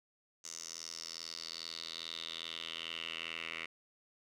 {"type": "tone with band-pass filter sweep", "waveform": "10% pulse", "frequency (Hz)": 82.41, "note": "E2", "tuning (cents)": 0, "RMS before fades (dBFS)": -44, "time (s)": [0.44, 3.66], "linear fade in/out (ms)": 5, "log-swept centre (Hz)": [6400, 2400], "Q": 4.9, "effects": []}